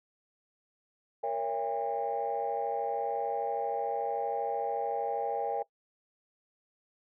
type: chord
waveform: sine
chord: A# diminished seventh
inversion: none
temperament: just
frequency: 466.2 / 559.4 / 671.3 / 805.5 Hz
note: A#4 / C#5 / E5 / G5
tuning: 0 / +16 / +31 / +47 cents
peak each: -34 / -36 / -37 / -32 dBFS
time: 1.23-5.63 s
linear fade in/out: 10 ms
effects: noise-tail reverb RT60 0.1 s tail -21 dB re dry + tanh soft clip ceiling -22 dBFS